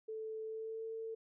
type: tone with pitch glide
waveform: sine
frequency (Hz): 439.2 to 447.9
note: A4 to A4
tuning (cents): -3 to +31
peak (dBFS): -40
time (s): 0.08-1.15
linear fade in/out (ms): 10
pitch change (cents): +34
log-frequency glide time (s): 0.43-0.86
effects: none